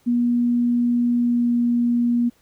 sine tone with pitch glide, 240.5 to 239 Hz, B3 to A#3, -46 to +43 cents, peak -16 dBFS, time 0.06-2.3 s, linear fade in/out 20 ms, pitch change -11 cents, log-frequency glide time 1.16-1.54 s, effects pink hiss -60 dBFS RMS until 2.41 s

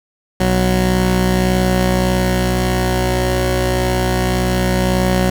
15% pulse tone pair together, 61.74 / 185.01 Hz, B1 / F#3, 0 / 0 cents, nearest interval octave + perfect fifth, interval 1900 cents, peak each -10 dBFS, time 0.4-5.3 s, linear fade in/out 5 ms, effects none

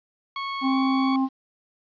sawtooth tone with pitch glide, 1102 to 1119.3 Hz, C#6 to C#6, -11 to +16 cents, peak -24 dBFS, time 0.36-1.16 s, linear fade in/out 2 ms, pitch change +27 cents, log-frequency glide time 0.64-0.76 s
harmonic tone, 265.5 Hz, C4, 25 cents sharp, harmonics 1 / 3 / 4, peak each -20 / -30 / -32 dBFS, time 0.61-1.29 s, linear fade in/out 50 ms
effects resampled to 11025 Hz + 9-bit

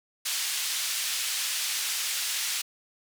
pink band-pass noise, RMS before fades -30 dBFS, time 0.25-2.62 s, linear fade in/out 10 ms, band 2800 to 12000 Hz, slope 12 dB/octave, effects none

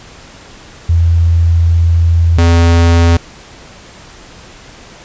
sine / square tone pair in turn, 84 / 84.58 Hz, E2 / E2, +33 / +45 cents, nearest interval unison, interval 12 cents, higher second, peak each -6 dBFS, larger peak neither, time 0.89-2.38 / 2.38-3.17 s, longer first, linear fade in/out 5 ms, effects pink hiss -36 dBFS RMS until 5.04 s + resampled to 16000 Hz

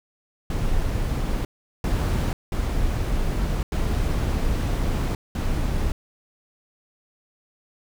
brown noise bursts at uneven times, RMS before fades -23 dBFS, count 5, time 0.5-1.45 / 1.84-2.33 / 2.52-3.63 / 3.72-5.15 / 5.35-5.92 s, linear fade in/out 2 ms, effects none

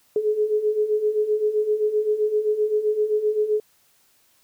sine beating tone pair, 419.8 / 427.5 Hz, G#4 / A4, +19 / -50 cents, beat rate 7.7 Hz, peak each -25 / -20 dBFS, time 0.16-3.6 s, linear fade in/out 2 ms, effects white hiss -61 dBFS RMS until 4.43 s

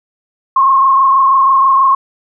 sine tone with frequency modulation, 1076 Hz, C6, 48 cents sharp, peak -6 dBFS, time 0.56-1.95 s, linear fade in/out 5 ms, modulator 26.2 Hz, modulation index 1.2, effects none

